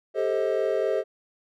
triangle chord, A half-diminished seventh, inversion third, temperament just, 396 / 440 / 528 / 633.6 Hz, G4 / A4 / C5 / Eb5, +18 / 0 / +16 / +31 cents, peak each -26 dBFS, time 0.14-1.04 s, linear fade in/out 50 ms, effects none

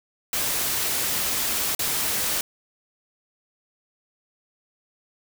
white noise with dropouts, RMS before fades -25 dBFS, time 0.33-2.41 s, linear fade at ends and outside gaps 2 ms, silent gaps 1.75-1.792 s, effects none

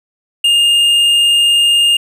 sine tone with tanh clipping, 2824 Hz, F7, 19 cents sharp, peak -9 dBFS, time 0.44-1.97 s, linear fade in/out 5 ms, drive 8 dB, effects none

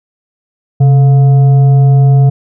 sine tone with frequency modulation, 134.9 Hz, C#3, 47 cents flat, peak -3 dBFS, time 0.8-2.3 s, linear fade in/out 10 ms, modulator 570 Hz, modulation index 0.22, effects none

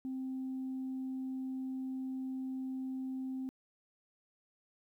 sine tone, 261.6 Hz, C4, in tune, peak -35 dBFS, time 0.05-3.49 s, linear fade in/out 0 ms, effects tanh soft clip ceiling -33 dBFS + 12-bit

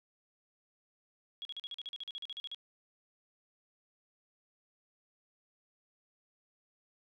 sine tone bursts, 3322 Hz, G#7, in tune, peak -39 dBFS, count 16, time 1.42-2.546 s, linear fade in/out 0 ms, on 31 ms, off 42 ms, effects none

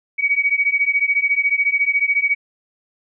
sine beating tone pair, 2253 / 2267 Hz, C#7 / C#7, +28 / +38 cents, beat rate 14 Hz, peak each -18 dBFS, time 0.18-2.35 s, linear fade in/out 20 ms, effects none

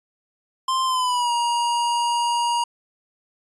square tone with pitch glide, 1046.5 to 948.6 Hz, C6 to A#5, 0 to +30 cents, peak -20 dBFS, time 0.68-2.64 s, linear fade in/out 5 ms, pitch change -170 cents, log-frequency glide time 0.85-1.32 s, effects resampled to 24000 Hz

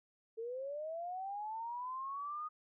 sine linear sweep, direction up, 440.8 to 1244.5 Hz, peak -39 dBFS, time 0.37-2.49 s, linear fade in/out 20 ms, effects none

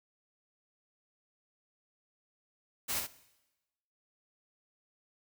white noise with echo, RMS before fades -34 dBFS, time 2.88-3.01 s, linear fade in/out 20 ms, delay 63 ms, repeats 1, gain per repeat -5 dB, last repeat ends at 3.073 s, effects noise-tail reverb RT60 1.0 s tail -18 dB re dry

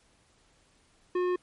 sine tone with tanh clipping, 360 Hz, F#4, 47 cents flat, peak -27 dBFS, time 1.15-1.36 s, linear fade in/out 5 ms, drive 13 dB, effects pink hiss -65 dBFS RMS until 1.42 s + MP3 48 kbps

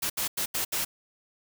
white noise bursts at uneven times, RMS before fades -29 dBFS, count 5, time 0.02-0.1 / 0.17-0.28 / 0.37-0.46 / 0.54-0.65 / 0.72-0.85 s, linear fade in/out 10 ms, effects none

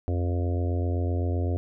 harmonic tone, 87.8 Hz, F2, 10 cents sharp, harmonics 1 / 3 / 4 / 5 / 6 / 7 / 8, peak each -24 / -34 / -36 / -38 / -40 / -41 / -42 dBFS, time 0.08-1.57 s, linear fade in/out 0 ms, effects none

